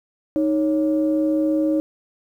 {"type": "tone pair together", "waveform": "sine", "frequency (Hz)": [311.1, 554.4], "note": ["D#4", "C#5"], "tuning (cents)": [0, 0], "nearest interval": "minor seventh", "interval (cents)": 1000, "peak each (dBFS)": [-17, -23], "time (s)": [0.36, 1.8], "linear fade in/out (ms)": 0, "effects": ["tanh soft clip ceiling -9 dBFS", "9-bit"]}